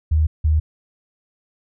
sine tone pair in turn, 77.78 / 77.34 Hz, D#2 / D#2, 0 / -10 cents, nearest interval unison, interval 10 cents, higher first, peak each -13 dBFS, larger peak neither, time 0.11-0.27 / 0.44-0.6 s, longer neither, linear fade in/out 10 ms, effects none

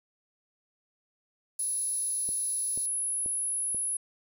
pink high-pass noise, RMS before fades -48 dBFS, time 1.59-2.86 s, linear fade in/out 0 ms, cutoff 3900 Hz, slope 96 dB/octave
sine tone, 10548 Hz, E9, in tune, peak -28 dBFS, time 1.59-3.97 s, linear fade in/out 5 ms
click train, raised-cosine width 2 ms, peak -31 dBFS, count 4, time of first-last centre 2.29-3.746 s, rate 2.06 Hz
effects none

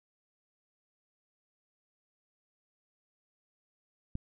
click, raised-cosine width 5 ms, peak -23 dBFS, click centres 4.154 s, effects none

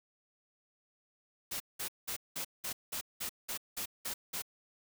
white noise bursts, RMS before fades -38 dBFS, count 11, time 1.51-4.422 s, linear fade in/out 10 ms, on 92 ms, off 190 ms, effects none

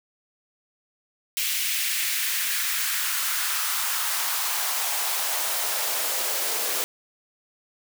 white noise with high-pass filter sweep, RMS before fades -26 dBFS, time 1.37-6.84 s, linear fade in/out 0 ms, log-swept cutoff 2500 to 430 Hz, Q 1.8, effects none

